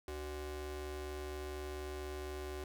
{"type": "ring-modulated tone", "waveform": "40% pulse", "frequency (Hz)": 221.8, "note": "A3", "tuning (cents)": 14, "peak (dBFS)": -37, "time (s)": [0.08, 2.64], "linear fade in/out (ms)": 2, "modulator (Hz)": 153, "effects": []}